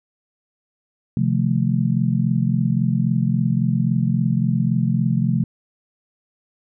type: chord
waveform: sine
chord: F dominant seventh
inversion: second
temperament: just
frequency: 130.96 / 157.15 / 174.61 / 218.3 Hz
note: C3 / Eb3 / F3 / A3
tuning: +2 / +18 / 0 / -13 cents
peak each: -20 / -26 / -21 / -22 dBFS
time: 1.17-5.44 s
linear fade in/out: 2 ms
effects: none